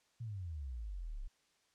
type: exponential sweep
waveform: sine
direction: down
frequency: 120.8 to 30.87 Hz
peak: -40 dBFS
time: 0.2-1.28 s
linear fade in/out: 10 ms
effects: white hiss -74 dBFS RMS until 1.74 s + low-pass 7000 Hz 12 dB/octave